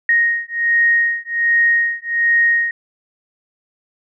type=beating tone pair; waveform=sine; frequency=1867 / 1868.3 Hz; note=A#6 / A#6; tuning=+2 / +3 cents; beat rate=1.3 Hz; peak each=-16 dBFS; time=0.09-2.71 s; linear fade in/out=2 ms; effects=none